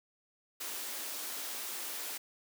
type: high-pass noise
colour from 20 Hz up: white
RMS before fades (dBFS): -40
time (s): 0.6-2.18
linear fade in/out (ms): 10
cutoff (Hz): 230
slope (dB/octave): 96
effects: none